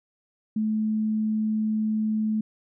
sine tone, 216.5 Hz, A3, 28 cents flat, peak -22 dBFS, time 0.56-2.41 s, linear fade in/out 5 ms, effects none

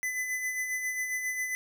square tone with tremolo, 2011 Hz, B6, 31 cents sharp, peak -29 dBFS, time 0.03-1.55 s, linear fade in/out 0 ms, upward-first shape sine, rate 7.4 Hz, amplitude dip 45%, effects none

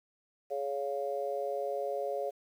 harmonic tone, 140 Hz, C#3, 18 cents sharp, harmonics 3 / 4 / 5, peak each -37 / -34 / -38 dBFS, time 0.5-2.31 s, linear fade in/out 20 ms, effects 10-bit

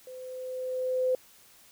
sine tone with level ramp, 511 Hz, C5, 41 cents flat, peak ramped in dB -41 to -22 dBFS, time 0.07-1.15 s, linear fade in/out 2 ms, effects white hiss -57 dBFS RMS until 1.71 s

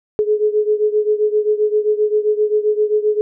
sine beating tone pair, 421.7 / 429.3 Hz, G#4 / A4, +26 / -43 cents, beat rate 7.6 Hz, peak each -15 / -18 dBFS, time 0.19-3.21 s, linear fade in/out 0 ms, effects none

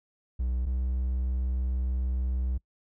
triangle tone pair in turn, 62 / 63.34 Hz, B1 / B1, +7 / +44 cents, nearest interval unison, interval 37 cents, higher second, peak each -24 dBFS, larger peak neither, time 0.39-0.66 / 0.66-2.58 s, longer second, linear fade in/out 10 ms, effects noise-tail reverb RT60 0.1 s tail -24 dB re dry

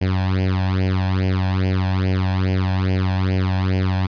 sawtooth tone with flanger, 93.8 Hz, F#2, 24 cents sharp, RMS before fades -19 dBFS, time 0.01-4.07 s, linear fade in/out 10 ms, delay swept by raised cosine 0.39 to 1.21 ms, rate 2.4 Hz, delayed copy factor +0.9, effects resampled to 11025 Hz

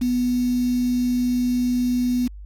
sine tone with quantisation, 246.9 Hz, B3, in tune, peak -18 dBFS, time 0.01-2.28 s, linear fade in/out 10 ms, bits 6, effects added 50 Hz sine -35 dBFS peak until 2.45 s + AAC 64 kbps

